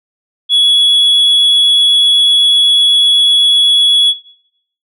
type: tone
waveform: sine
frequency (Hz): 3373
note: G#7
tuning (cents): +26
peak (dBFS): -3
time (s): 0.49-4.14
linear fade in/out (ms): 50
effects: noise-tail reverb RT60 0.7 s tail -18 dB re dry + tanh soft clip ceiling -5 dBFS